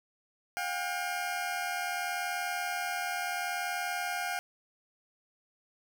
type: tone pair together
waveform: 20% pulse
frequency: 715 / 795.7 Hz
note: F5 / G5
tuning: +41 / +26 cents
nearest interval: major second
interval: 185 cents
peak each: -29 / -31 dBFS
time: 0.57-4.39 s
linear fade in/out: 0 ms
effects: none